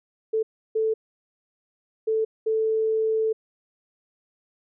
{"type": "tone bursts at uneven times", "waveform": "sine", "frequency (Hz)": 440.7, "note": "A4", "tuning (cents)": 3, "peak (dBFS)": -20, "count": 4, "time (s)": [[0.33, 0.43], [0.75, 0.94], [2.07, 2.25], [2.46, 3.33]], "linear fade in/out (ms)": 10, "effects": []}